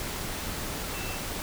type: tone in noise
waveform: sine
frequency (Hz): 2669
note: E7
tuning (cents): +21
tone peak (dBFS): -41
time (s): 0.94-1.17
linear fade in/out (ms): 0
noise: pink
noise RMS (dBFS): -34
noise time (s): 0-1.42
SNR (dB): -10
effects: none